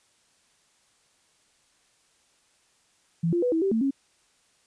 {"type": "tone with pitch steps", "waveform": "sine", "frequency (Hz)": [166.9, 346.1, 493.4, 324.9, 389, 224.1, 273.4], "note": ["E3", "F4", "B4", "E4", "G4", "A3", "C#4"], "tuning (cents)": [22, -16, -2, -25, -13, 32, -24], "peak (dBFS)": -21, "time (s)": [3.23, 3.909], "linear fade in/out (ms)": 10, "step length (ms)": 97, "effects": ["white hiss -65 dBFS RMS until 4.66 s", "resampled to 22050 Hz"]}